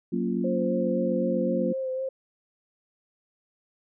sine chord, Gb major seventh, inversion none, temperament equal, 185 / 233.1 / 277.2 / 349.2 Hz, Gb3 / Bb3 / Db4 / F4, 0 / 0 / 0 / 0 cents, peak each -29 / -28 / -33 / -31 dBFS, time 0.12-1.73 s, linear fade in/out 10 ms
sine tone with vibrato, 523.3 Hz, C5, in tune, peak -27 dBFS, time 0.44-2.09 s, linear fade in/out 5 ms, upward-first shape sine, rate 3.9 Hz, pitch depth 23 cents each way
effects none

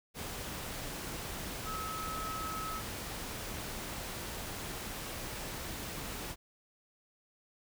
sine tone in noise, 1290 Hz, E6, 38 cents flat, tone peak -38 dBFS, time 1.64-2.82 s, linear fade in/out 50 ms, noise pink, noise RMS -41 dBFS, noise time 0.14-6.36 s, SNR 0 dB, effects none

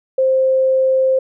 sine tone, 525 Hz, C5, 6 cents sharp, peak -11 dBFS, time 0.18-1.19 s, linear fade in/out 5 ms, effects none

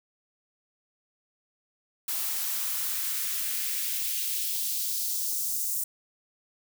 blue noise with high-pass filter sweep, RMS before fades -30 dBFS, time 2.08-5.84 s, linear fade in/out 5 ms, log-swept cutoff 640 to 7800 Hz, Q 1.3, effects none

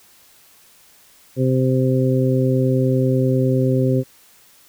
harmonic tone, 129.9 Hz, C3, 12 cents flat, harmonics 1 / 2 / 3 / 4, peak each -17 / -20 / -22 / -23 dBFS, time 1.36-4.04 s, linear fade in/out 50 ms, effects white hiss -51 dBFS RMS until 4.68 s

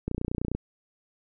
click train, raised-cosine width 3 ms, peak -16 dBFS, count 15, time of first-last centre 0.08-0.55 s, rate 29.8 Hz, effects none

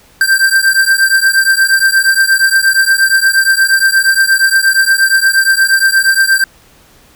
square beating tone pair, 1568 / 1576.5 Hz, G6 / G6, 0 / +9 cents, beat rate 8.5 Hz, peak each -11 dBFS, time 0.21-6.44 s, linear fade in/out 2 ms, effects pink hiss -45 dBFS RMS until 7.15 s

